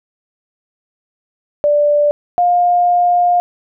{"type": "tone pair in turn", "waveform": "sine", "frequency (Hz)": [587.3, 707.6], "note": ["D5", "F5"], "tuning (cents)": [0, 23], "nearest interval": "minor third", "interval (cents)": 323, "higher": "second", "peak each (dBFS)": -9, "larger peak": "neither", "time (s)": [[1.64, 2.11], [2.38, 3.4]], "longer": "second", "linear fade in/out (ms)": 0, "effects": []}